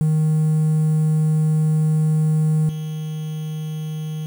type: tone with level steps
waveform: triangle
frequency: 155.56 Hz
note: D#3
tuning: in tune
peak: -12 / -22 dBFS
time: 0.01-4.26 s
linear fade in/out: 0 ms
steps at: 2.69 s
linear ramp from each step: 2 ms
effects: tanh soft clip ceiling -8 dBFS + 7-bit